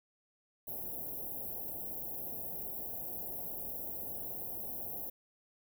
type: band-stop noise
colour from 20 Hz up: white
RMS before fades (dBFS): -41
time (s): 0.67-5.1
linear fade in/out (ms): 10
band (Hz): 790 to 12000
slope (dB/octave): 48
effects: none